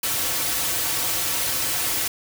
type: noise with comb filter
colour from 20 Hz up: white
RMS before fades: -24 dBFS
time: 0.03-2.08 s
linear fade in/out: 5 ms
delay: 4.9 ms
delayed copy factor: -0.7
effects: none